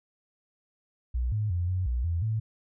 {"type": "tone with pitch steps", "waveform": "sine", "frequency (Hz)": [61.1, 106.3, 87.6, 91.9, 60.8, 84.5, 110.2], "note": ["B1", "G#2", "F2", "F#2", "B1", "E2", "A2"], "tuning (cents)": [-18, 41, 6, -11, -26, 43, 3], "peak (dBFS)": -25, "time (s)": [1.14, 2.4], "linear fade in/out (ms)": 10, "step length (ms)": 180, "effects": []}